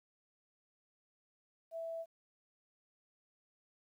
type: tone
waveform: sine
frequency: 659.3 Hz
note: E5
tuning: in tune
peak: -39 dBFS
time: 1.71-2.06 s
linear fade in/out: 50 ms
effects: 12-bit